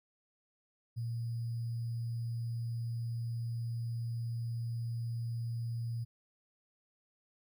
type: tone with sample-and-hold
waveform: sine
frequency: 116.54 Hz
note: A#2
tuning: in tune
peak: -34 dBFS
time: 0.96-6.05 s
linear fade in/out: 20 ms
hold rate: 4900 Hz
effects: none